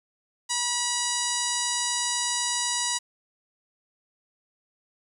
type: harmonic tone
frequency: 968 Hz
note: B5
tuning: 35 cents flat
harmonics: 1 / 2 / 3 / 4 / 5 / 6 / 7 / 8 / 9 / 10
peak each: -33 / -35 / -36 / -33 / -33 / -34 / -33 / -33 / -37 / -36 dBFS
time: 0.49-2.99 s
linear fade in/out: 20 ms
effects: 9-bit